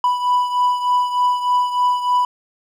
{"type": "beating tone pair", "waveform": "triangle", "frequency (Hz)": [987.8, 991.1], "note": ["B5", "B5"], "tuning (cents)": [0, 6], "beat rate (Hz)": 3.3, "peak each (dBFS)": [-14, -20], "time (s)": [0.04, 2.25], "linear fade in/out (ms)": 2, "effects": []}